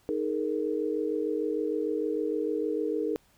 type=chord; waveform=sine; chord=D# suspended fourth; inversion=none; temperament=equal with one note detuned; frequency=311.1 / 419.6 / 466.2 Hz; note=D#4 / G#4 / A#4; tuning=0 / +18 / 0 cents; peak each=-31 dBFS; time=0.09-3.16 s; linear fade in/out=0 ms; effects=pink hiss -64 dBFS RMS until 3.37 s